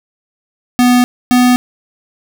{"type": "tone pair in turn", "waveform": "square", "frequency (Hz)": [246.9, 248.2], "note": ["B3", "B3"], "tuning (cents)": [0, 9], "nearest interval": "unison", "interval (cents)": 9, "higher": "second", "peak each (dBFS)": -7, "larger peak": "neither", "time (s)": [[0.79, 1.04], [1.31, 1.56]], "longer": "neither", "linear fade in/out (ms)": 0, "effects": []}